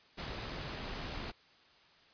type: noise with amplitude modulation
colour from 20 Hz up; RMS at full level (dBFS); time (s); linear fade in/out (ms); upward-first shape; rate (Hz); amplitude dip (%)
pink; -40; 0.17-1.32; 20; sine; 74.8; 25
effects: white hiss -63 dBFS RMS until 2.13 s + resampled to 11025 Hz